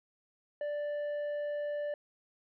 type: tone with tanh clipping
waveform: triangle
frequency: 587.3 Hz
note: D5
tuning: in tune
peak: -34 dBFS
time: 0.61-1.94 s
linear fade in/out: 2 ms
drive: 10 dB
effects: none